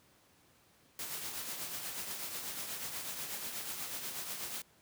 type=noise with tremolo; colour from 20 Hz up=white; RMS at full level=-39 dBFS; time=0.99-4.62 s; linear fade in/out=2 ms; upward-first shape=triangle; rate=8.2 Hz; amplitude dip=50%; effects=pink hiss -66 dBFS RMS until 4.81 s + high-pass 80 Hz 12 dB/octave